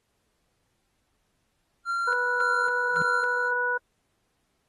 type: tone with tremolo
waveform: triangle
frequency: 1380 Hz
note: F6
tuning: 21 cents flat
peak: -23 dBFS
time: 1.85-3.52 s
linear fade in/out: 50 ms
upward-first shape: square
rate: 1.8 Hz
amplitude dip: 65%
type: harmonic tone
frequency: 490.6 Hz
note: B4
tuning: 12 cents flat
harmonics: 1 / 2 / 3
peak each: -31 / -30 / -25 dBFS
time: 2.07-3.78 s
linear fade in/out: 10 ms
type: tone with exponential growth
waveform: sine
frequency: 164.81 Hz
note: E3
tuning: in tune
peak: -29 dBFS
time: 2.9-3.02 s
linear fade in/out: 0 ms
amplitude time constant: 26 ms
effects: pink hiss -74 dBFS RMS until 4.68 s + AAC 32 kbps